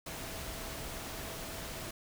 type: tone in noise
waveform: sine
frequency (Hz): 655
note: E5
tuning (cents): -11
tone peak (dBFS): -51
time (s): 0.06-1.91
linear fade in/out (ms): 5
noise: pink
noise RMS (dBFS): -42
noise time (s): 0.06-1.91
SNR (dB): -12
effects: none